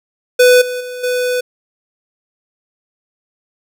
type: tone with level steps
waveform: square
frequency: 497.7 Hz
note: B4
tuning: 13 cents sharp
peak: -6 / -20 / -25 / -15 dBFS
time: 0.39-1.41 s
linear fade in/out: 10 ms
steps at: 0.61 / 0.8 / 1.03 s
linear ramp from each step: 10 ms
effects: none